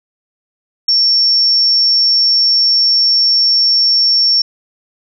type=tone; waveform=sine; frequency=5460 Hz; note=F8; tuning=40 cents flat; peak=-8 dBFS; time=0.88-4.42 s; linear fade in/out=5 ms; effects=none